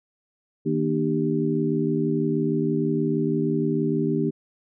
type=harmonic tone with a mistuned harmonic; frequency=78.6 Hz; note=D#2; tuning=18 cents sharp; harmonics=2 / 3 / 4 / 5; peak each=-26 / -26 / -26 / -26 dBFS; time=0.65-4.31 s; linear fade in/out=20 ms; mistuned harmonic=4; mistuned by=-69 cents; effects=none